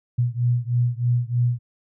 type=beating tone pair; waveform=sine; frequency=120 / 123.2 Hz; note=B2 / B2; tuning=-49 / -4 cents; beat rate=3.2 Hz; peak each=-21 / -22 dBFS; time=0.18-1.59 s; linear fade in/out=10 ms; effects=none